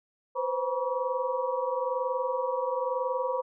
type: tone cluster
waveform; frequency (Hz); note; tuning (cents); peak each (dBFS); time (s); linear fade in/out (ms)
sine; 501 / 522 / 961 / 1136; B4 / C5 / B5 / C#6; +25 / -4 / -48 / +42; -33 / -30 / -32 / -37; 0.35-3.42; 20
effects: none